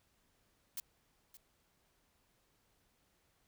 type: noise with echo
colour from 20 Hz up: blue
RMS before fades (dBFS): -41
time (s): 0.77-0.8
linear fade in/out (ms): 2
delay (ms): 570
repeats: 1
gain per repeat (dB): -15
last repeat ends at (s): 1.37
effects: pink hiss -75 dBFS RMS until 3.47 s